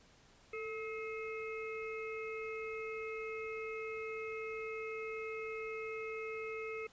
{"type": "harmonic tone with a mistuned harmonic", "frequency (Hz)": 428, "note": "A4", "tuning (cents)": -48, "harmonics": [1, 3, 5, 6], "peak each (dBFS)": [-41, -49, -47, -49], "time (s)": [0.53, 6.87], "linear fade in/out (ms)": 5, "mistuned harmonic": 1, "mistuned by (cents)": 60, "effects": ["pink hiss -64 dBFS RMS until 6.92 s", "resampled to 16000 Hz"]}